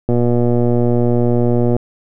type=click train; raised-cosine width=2 ms; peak=-3 dBFS; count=202; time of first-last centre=0.09-1.765 s; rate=120 Hz; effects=none